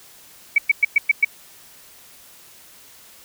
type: tone bursts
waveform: sine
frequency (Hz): 2274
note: C#7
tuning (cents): +44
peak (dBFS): -10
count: 6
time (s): 0.56-1.248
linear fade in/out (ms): 5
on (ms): 23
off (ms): 110
effects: white hiss -47 dBFS RMS until 3.24 s